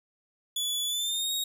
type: tone with pitch glide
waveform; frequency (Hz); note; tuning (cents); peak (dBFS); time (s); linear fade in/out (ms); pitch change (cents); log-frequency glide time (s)
sawtooth; 3431 to 3763; A7 to A#7; -44 to +16; -25; 0.56-1.44; 5; +160; 0.86-1.32
effects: none